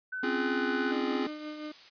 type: tone with pitch glide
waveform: sine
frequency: 1511 to 1493.6 Hz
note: F#6 to F#6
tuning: +36 to +16 cents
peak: -33 dBFS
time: 0.12-0.92 s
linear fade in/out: 10 ms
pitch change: -20 cents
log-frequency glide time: 0.33-0.67 s
type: chord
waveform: square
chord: Db major seventh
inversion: third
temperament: just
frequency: 259.9 / 277.2 / 346.5 / 415.8 Hz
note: C4 / Db4 / F4 / Ab4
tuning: -11 / 0 / -14 / +2 cents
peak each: -33 / -36 / -36 / -35 dBFS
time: 0.23-1.27 s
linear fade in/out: 5 ms
type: tone with tremolo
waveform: 35% pulse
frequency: 303.2 Hz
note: D#4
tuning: 45 cents flat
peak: -34 dBFS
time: 0.91-1.72 s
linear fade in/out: 5 ms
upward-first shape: triangle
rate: 5.7 Hz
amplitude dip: 50%
type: noise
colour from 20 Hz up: blue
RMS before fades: -45 dBFS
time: 1.2-1.9 s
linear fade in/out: 20 ms
effects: resampled to 11025 Hz